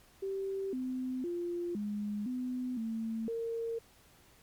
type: tone with pitch steps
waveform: sine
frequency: 388.7 / 256.2 / 347.9 / 207.3 / 251.8 / 224.6 / 459.1 Hz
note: G4 / C4 / F4 / G#3 / B3 / A3 / A#4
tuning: -15 / -36 / -7 / -3 / +34 / +36 / -26 cents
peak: -33 dBFS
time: 0.22-3.79 s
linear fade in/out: 10 ms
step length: 510 ms
effects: pink hiss -62 dBFS RMS until 4.42 s + MP3 96 kbps